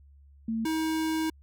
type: tone pair in turn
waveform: sine / square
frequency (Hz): 224.9 / 318.1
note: A3 / D#4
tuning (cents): +38 / +38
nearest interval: tritone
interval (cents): 600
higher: second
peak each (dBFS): -27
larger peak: neither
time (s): 0.48-0.65 / 0.65-1.3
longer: second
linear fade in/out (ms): 5
effects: added 70 Hz sine -52 dBFS peak until 1.42 s